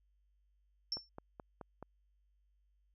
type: tone with exponential decay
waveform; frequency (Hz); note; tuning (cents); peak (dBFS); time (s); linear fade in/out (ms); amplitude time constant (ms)
sine; 5410; E8; +44; -31; 0.92-1.09; 1; 35
type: click train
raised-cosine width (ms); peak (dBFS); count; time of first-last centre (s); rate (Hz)
1; -32; 5; 0.97-1.827; 4.67
effects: added 50 Hz sine -70 dBFS peak until 2.94 s